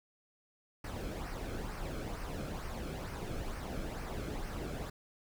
brown noise with flanger, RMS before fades -40 dBFS, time 0.84-4.9 s, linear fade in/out 5 ms, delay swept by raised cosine 0.27 to 1.09 ms, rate 2.2 Hz, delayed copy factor -0.55, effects none

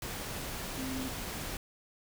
sine tone in noise, 261.5 Hz, C4, 1 cent flat, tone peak -36 dBFS, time 0.78-1.08 s, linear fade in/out 2 ms, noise pink, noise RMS -39 dBFS, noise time 0.02-1.57 s, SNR 0 dB, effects none

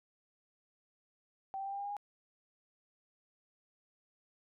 sine tone with pitch steps, 775 / 782.2 / 789.5 / 796.8 / 804.2 / 811.7 / 819.2 Hz, G5 / G5 / G5 / G5 / G5 / G#5 / G#5, -20 / -4 / +12 / +28 / +44 / -40 / -24 cents, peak -37 dBFS, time 1.54-1.967 s, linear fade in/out 0 ms, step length 61 ms, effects none

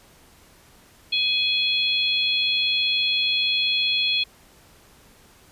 harmonic tone, 839 Hz, G#5, 17 cents sharp, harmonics 3 / 4 / 5, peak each -25 / -22 / -25 dBFS, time 1.12-4.24 s, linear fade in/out 10 ms, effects pink hiss -53 dBFS RMS until 5.51 s + resampled to 32000 Hz

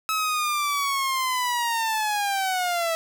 sawtooth linear sweep, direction down, 1295 to 651 Hz, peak -19 dBFS, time 0.09-2.95 s, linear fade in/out 0 ms, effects none

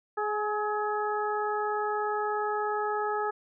harmonic tone with a mistuned harmonic, 420 Hz, G#4, 19 cents sharp, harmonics 1 / 2 / 3 / 4, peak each -31 / -31 / -33 / -38 dBFS, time 0.17-3.31 s, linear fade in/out 10 ms, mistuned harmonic 3, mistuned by +23 cents, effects none

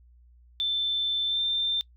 sine tone with pitch glide, 3540 to 3579 Hz, A7 to A7, +10 to +29 cents, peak -24 dBFS, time 0.6-1.81 s, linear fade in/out 0 ms, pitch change +19 cents, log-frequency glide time 1.27-1.4 s, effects noise-tail reverb RT60 0.1 s tail -22 dB re dry + added 60 Hz sine -53 dBFS peak until 1.96 s

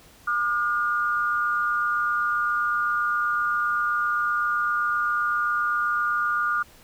sine tone pair together, 1203.3 / 1431 Hz, D6 / F6, +42 / +42 cents, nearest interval minor third, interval 300 cents, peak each -24 dBFS, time 0.27-6.63 s, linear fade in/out 10 ms, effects pink hiss -52 dBFS RMS until 6.83 s

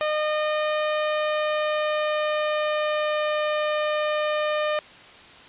sawtooth tone with pitch glide, 610 to 605.4 Hz, D#5 to D#5, -34 to -48 cents, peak -18 dBFS, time 0.01-4.79 s, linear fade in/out 0 ms, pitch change -14 cents, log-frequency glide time 0.81-3.36 s, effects white hiss -46 dBFS RMS until 5.48 s + resampled to 8000 Hz

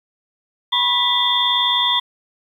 sine tone cluster, 976 / 1075 / 1977 / 3275 / 3545 Hz, B5 / C6 / B6 / G#7 / A7, -21 / +47 / +1 / -25 / +12 cents, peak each -21 / -27 / -27 / -20 / -18 dBFS, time 0.72-2 s, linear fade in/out 10 ms, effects 8-bit

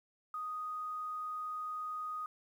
sine tone with quantisation, 1244.5 Hz, D#6, in tune, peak -37 dBFS, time 0.34-2.26 s, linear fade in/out 2 ms, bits 11, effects none

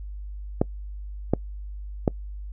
clicks, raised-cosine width 2 ms, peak -5 dBFS, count 3, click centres 0.615 / 1.336 / 2.078 s, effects noise-tail reverb RT60 0.1 s tail -25 dB re dry + added 50 Hz sine -33 dBFS peak until 2.52 s

